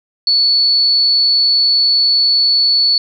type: tone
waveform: sine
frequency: 4435 Hz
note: C#8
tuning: in tune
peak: -9 dBFS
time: 0.27-2.98 s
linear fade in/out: 2 ms
effects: none